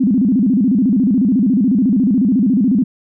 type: tone with vibrato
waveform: sine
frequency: 229.5 Hz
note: A#3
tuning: 27 cents flat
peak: -10 dBFS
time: 0-2.84 s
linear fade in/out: 10 ms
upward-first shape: square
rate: 14 Hz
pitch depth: 230 cents each way
effects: none